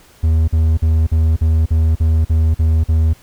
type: tone bursts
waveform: triangle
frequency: 79.9 Hz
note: D#2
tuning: 47 cents sharp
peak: -8 dBFS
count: 10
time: 0.23-3.135 s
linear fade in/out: 10 ms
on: 250 ms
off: 45 ms
effects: pink hiss -47 dBFS RMS until 3.22 s